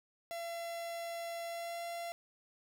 45% pulse tone with pitch glide, 678 to 683.9 Hz, E5 to F5, +49 to -36 cents, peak -39 dBFS, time 0.31-2.12 s, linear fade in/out 0 ms, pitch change +15 cents, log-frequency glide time 1.47-1.84 s, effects none

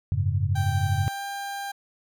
sine chord, F# suspended second, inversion none, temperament equal with one note detuned, 91.38 / 103.83 / 138.59 Hz, F#2 / G#2 / C#3, -21 / 0 / 0 cents, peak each -25 / -25 / -28 dBFS, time 0.12-1.08 s, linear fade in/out 0 ms
30% pulse tone with pitch glide, 784 to 797.2 Hz, G5 to G5, 0 to +29 cents, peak -28 dBFS, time 0.55-1.72 s, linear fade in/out 10 ms, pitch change +29 cents, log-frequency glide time 0.97-1.25 s
effects none

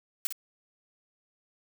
blue noise with echo, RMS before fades -29 dBFS, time 0.25-0.27 s, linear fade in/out 0 ms, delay 55 ms, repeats 1, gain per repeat -8 dB, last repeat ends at 0.325 s, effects none

